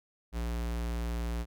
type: tone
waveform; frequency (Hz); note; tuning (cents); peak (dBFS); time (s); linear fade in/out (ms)
square; 58.27; A#1; 0; -32; 0.32-1.46; 50
effects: none